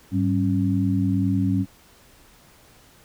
sine tone cluster, 102.3 / 192.2 / 274.3 Hz, G#2 / G3 / C#4, -26 / -34 / -18 cents, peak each -23 dBFS, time 0.11-1.66 s, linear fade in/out 50 ms, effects pink hiss -53 dBFS RMS until 3.04 s

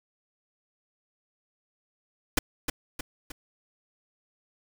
pink noise with echo, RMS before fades -22 dBFS, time 2.37-2.39 s, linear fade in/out 5 ms, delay 310 ms, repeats 3, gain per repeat -6 dB, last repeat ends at 3.32 s, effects none

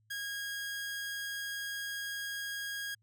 sawtooth tone, 1637 Hz, G#6, 25 cents flat, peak -33 dBFS, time 0.1-2.95 s, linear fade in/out 10 ms, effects added 108 Hz sine -68 dBFS peak until 3.02 s

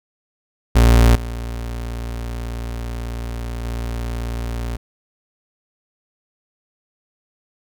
35% pulse tone with level steps, 58.27 Hz, A#1, in tune, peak -7 / -23 / -21 dBFS, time 0.75-4.77 s, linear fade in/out 10 ms, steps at 1.15 / 3.64 s, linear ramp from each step 5 ms, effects none

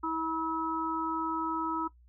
harmonic tone, 322.9 Hz, E4, 36 cents flat, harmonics 1 / 3 / 4, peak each -34 / -34 / -34 dBFS, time 0.03-1.88 s, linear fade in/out 10 ms, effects noise-tail reverb RT60 0.1 s tail -17 dB re dry + added 60 Hz sine -56 dBFS peak until 2.08 s

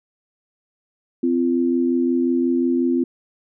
sine tone pair together, 257.4 / 343 Hz, C4 / F4, -28 / -31 cents, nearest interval perfect fourth, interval 497 cents, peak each -18 / -20 dBFS, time 1.23-3.04 s, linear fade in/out 5 ms, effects none

